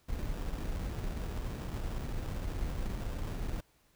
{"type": "noise with sample-and-hold", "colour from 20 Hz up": "brown", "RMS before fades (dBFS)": -36, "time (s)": [0.08, 3.61], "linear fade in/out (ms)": 10, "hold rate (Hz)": 2100, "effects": ["pink hiss -69 dBFS RMS until 3.95 s"]}